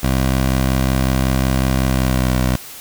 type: tone with pitch glide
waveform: 15% pulse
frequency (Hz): 65.41 to 63.33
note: C2 to B1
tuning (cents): 0 to +44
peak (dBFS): -8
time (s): 0.03-2.56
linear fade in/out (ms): 5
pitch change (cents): -56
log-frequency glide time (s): 1.87-2.32
effects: white hiss -35 dBFS RMS until 2.8 s